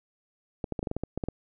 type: clicks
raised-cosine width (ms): 2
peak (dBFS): -17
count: 11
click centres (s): 0.642 / 0.723 / 0.792 / 0.829 / 0.872 / 0.914 / 0.966 / 1.036 / 1.176 / 1.238 / 1.286
effects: none